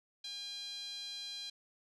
5% pulse tone with band-pass filter, 810 Hz, G#5, 43 cents flat, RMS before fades -44 dBFS, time 0.24-1.5 s, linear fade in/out 5 ms, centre 3800 Hz, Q 6.1, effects none

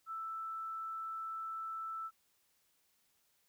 sine tone, 1322 Hz, E6, 5 cents sharp, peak -39 dBFS, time 0.06-2.11 s, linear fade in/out 50 ms, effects white hiss -75 dBFS RMS until 3.48 s

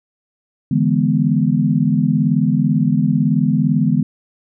sine chord, E dominant seventh, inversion third, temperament equal, 146.83 / 164.81 / 207.7 / 246.9 Hz, D3 / E3 / G#3 / B3, 0 / 0 / 0 / 0 cents, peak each -18 dBFS, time 0.71-4.03 s, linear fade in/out 5 ms, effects none

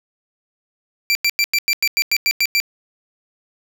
25% pulse tone bursts, 2349 Hz, D7, in tune, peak -10 dBFS, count 11, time 1.1-2.601 s, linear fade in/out 0 ms, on 51 ms, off 94 ms, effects none

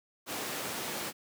pink high-pass noise, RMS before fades -37 dBFS, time 0.26-1.13 s, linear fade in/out 50 ms, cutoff 240 Hz, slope 12 dB/octave, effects none

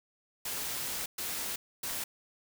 white noise bursts at uneven times, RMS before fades -36 dBFS, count 3, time 0.45-1.06 / 1.18-1.56 / 1.83-2.04 s, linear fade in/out 5 ms, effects none

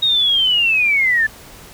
sine linear sweep, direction down, 3774 to 1724 Hz, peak -12 dBFS, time 0.02-1.27 s, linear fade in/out 10 ms, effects pink hiss -40 dBFS RMS until 1.73 s

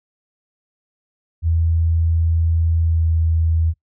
sine tone with pitch glide, 82.41 to 81.51 Hz, E2 to E2, 0 to -19 cents, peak -14 dBFS, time 1.42-3.74 s, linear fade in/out 50 ms, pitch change -19 cents, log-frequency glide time 2.82-3.03 s, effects noise-tail reverb RT60 0.1 s tail -21 dB re dry

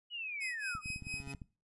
sine linear sweep, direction down, 2960 to 1182 Hz, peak -38 dBFS, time 0.1-0.82 s, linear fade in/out 50 ms
40% pulse tone with tremolo, 2530 Hz, D#7, 28 cents sharp, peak -35 dBFS, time 0.4-1.33 s, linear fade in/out 20 ms, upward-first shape sine, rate 4.4 Hz, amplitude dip 95%
clicks, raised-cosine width 5 ms, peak -33 dBFS, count 11, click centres 0.752 / 0.859 / 0.903 / 0.961 / 1.023 / 1.069 / 1.141 / 1.202 / 1.274 / 1.348 / 1.418 s
25% pulse tone with exponential growth, 138.59 Hz, C#3, in tune, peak -38 dBFS, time 0.78-1.34 s, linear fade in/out 0 ms, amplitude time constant 120 ms
effects noise-tail reverb RT60 0.3 s tail -19 dB re dry + resampled to 24000 Hz

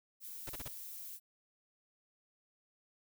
violet noise, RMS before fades -47 dBFS, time 0.2-1.2 s, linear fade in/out 50 ms
pink noise bursts, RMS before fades -44 dBFS, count 4, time 0.47-0.68 s, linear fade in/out 2 ms, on 24 ms, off 38 ms
effects none

